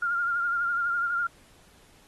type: tone with vibrato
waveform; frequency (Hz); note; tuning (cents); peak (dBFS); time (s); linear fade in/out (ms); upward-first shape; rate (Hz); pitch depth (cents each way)
sine; 1401; F6; +5; -24; 0.02-1.27; 5; triangle; 12; 46
effects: pink hiss -58 dBFS RMS until 2.07 s + AAC 32 kbps